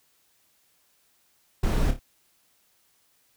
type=noise with echo; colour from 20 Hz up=brown; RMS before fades=-22 dBFS; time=1.63-1.91 s; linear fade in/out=5 ms; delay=28 ms; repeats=3; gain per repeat=-8 dB; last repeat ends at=1.994 s; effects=white hiss -66 dBFS RMS until 3.36 s